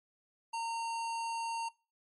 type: tone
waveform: square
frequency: 918 Hz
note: A#5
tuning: 27 cents flat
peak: -35 dBFS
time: 0.53-1.69 s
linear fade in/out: 10 ms
effects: noise-tail reverb RT60 0.3 s tail -21 dB re dry + MP3 48 kbps

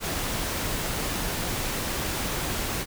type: noise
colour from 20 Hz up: pink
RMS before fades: -29 dBFS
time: 0-2.86 s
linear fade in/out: 50 ms
effects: none

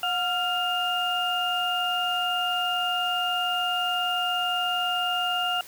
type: tone cluster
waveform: sine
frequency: 724 / 1387 / 2820 Hz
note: F#5 / F6 / F7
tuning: -38 / -12 / +16 cents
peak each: -28 / -29 / -27 dBFS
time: 0.03-5.61 s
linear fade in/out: 2 ms
effects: white hiss -46 dBFS RMS until 5.67 s

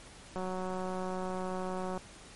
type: click train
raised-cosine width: 1 ms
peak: -24 dBFS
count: 300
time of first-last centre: 0.36-1.976 s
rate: 185 Hz
effects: pink hiss -52 dBFS RMS until 2.35 s + MP3 48 kbps

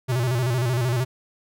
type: tone with vibrato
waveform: square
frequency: 123.47 Hz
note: B2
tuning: in tune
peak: -21 dBFS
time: 0.08-1.05 s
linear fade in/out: 20 ms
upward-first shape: square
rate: 13 Hz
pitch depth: 85 cents each way
effects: none

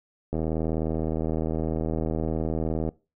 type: click train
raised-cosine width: 2 ms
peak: -15 dBFS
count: 205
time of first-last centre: 0.33-2.89 s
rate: 79.7 Hz
effects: noise-tail reverb RT60 0.3 s tail -21 dB re dry

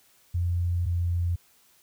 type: tone pair in turn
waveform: sine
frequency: 87.31 / 86.71 Hz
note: F2 / F2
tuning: 0 / -12 cents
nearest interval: unison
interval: 12 cents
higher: first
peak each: -23 dBFS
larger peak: neither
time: 0.34-0.86 / 0.86-1.36 s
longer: first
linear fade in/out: 10 ms
effects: white hiss -61 dBFS RMS until 1.82 s

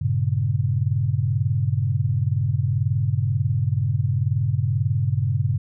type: chord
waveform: sine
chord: G diminished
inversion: none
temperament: equal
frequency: 98 / 116.54 / 138.59 Hz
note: G2 / Bb2 / Db3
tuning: 0 / 0 / 0 cents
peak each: -23 dBFS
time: 0.01-5.58 s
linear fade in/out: 10 ms
effects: none

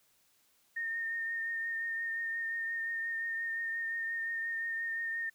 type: tone with vibrato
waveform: sine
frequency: 1830 Hz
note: A#6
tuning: 32 cents flat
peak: -33 dBFS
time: 0.76-5.3 s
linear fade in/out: 10 ms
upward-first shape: triangle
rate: 5.7 Hz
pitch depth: 23 cents each way
effects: white hiss -70 dBFS RMS until 5.34 s

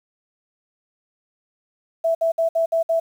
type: tone bursts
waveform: sine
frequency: 659.3 Hz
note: E5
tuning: in tune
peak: -16 dBFS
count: 6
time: 2.04-3 s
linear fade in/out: 10 ms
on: 110 ms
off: 60 ms
effects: 8-bit

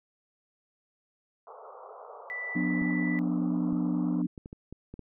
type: band-pass noise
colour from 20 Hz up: pink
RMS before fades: -47 dBFS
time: 1.47-4.22 s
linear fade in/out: 2 ms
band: 420 to 1300 Hz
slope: 96 dB/octave
type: tone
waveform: sine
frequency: 1978 Hz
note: B6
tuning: 2 cents sharp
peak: -33 dBFS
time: 2.3-3.19 s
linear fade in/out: 0 ms
type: chord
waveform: sine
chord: B diminished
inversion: second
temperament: just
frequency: 177.8 / 246.9 / 296.3 Hz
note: F3 / B3 / D4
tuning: +31 / 0 / +15 cents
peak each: -30 dBFS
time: 2.55-4.27 s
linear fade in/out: 10 ms
type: clicks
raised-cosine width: 3 ms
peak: -29 dBFS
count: 8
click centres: 2.819 / 3.729 / 4.378 / 4.459 / 4.529 / 4.726 / 4.94 / 4.993 s
effects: none

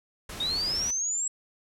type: noise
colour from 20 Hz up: pink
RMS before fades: -39 dBFS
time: 0.29-0.91 s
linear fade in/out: 5 ms
type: linear sweep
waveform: sine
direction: up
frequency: 3653 to 7720 Hz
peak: -26 dBFS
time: 0.4-1.28 s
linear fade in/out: 5 ms
effects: low-pass 12000 Hz 12 dB/octave

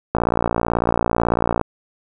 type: click train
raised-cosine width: 1 ms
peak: -3 dBFS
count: 86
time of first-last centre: 0.15-1.613 s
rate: 58.1 Hz
effects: none

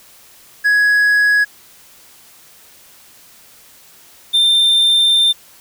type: tone pair in turn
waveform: triangle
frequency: 1671 / 3589 Hz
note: G#6 / A7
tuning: +10 / +34 cents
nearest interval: octave + minor second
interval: 1324 cents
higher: second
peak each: -8 dBFS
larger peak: neither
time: 0.64-1.45 / 4.33-5.33 s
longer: second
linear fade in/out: 20 ms
effects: white hiss -45 dBFS RMS until 5.6 s

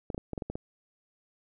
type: clicks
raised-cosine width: 2 ms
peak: -21 dBFS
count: 8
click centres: 0.102 / 0.146 / 0.179 / 0.333 / 0.378 / 0.422 / 0.5 / 0.555 s
effects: none

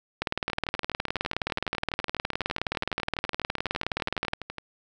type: two click trains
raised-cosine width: 0.3 ms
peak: -10 / -18 dBFS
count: 80 / 50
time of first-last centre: 0.22-4.335 / 0.5-4.583 s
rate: 19.2 / 12 Hz
effects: none

